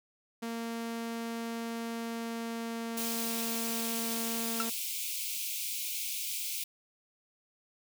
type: tone with pitch glide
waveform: sawtooth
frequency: 230.5 to 228.9 Hz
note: A#3 to A#3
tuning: -19 to -31 cents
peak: -31 dBFS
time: 0.42-4.7 s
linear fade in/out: 10 ms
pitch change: -12 cents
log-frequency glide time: 1.97-3.83 s
type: high-pass noise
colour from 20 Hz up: white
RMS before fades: -36 dBFS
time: 2.97-6.64 s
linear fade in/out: 5 ms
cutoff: 2200 Hz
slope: 96 dB/octave
type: tone with exponential decay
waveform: 40% pulse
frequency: 1351 Hz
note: E6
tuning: 42 cents sharp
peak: -26 dBFS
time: 4.6-4.68 s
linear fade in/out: 1 ms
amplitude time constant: 16 ms
effects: none